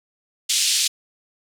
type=band-pass noise; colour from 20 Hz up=pink; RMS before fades=-20 dBFS; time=0.49-0.88 s; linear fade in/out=10 ms; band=3100 to 9400 Hz; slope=24 dB/octave; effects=none